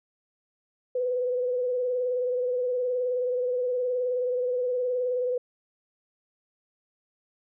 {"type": "tone with vibrato", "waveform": "sine", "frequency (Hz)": 498.3, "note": "B4", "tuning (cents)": 15, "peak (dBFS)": -24, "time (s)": [0.95, 5.38], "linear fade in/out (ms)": 5, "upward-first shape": "sine", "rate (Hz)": 19, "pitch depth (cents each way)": 37, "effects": []}